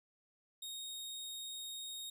sawtooth tone, 3729 Hz, A#7, in tune, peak -40 dBFS, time 0.62-2.1 s, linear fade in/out 5 ms, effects none

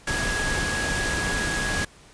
sine tone in noise, 1661.2 Hz, G#6, in tune, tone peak -27 dBFS, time 0.07-1.85 s, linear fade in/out 5 ms, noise pink, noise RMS -27 dBFS, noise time 0.07-1.85 s, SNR -3 dB, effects pink hiss -51 dBFS RMS until 2.13 s + resampled to 22050 Hz

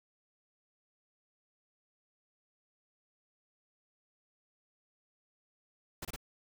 pink noise bursts, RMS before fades -41 dBFS, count 3, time 6.02-6.162 s, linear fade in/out 5 ms, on 30 ms, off 26 ms, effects none

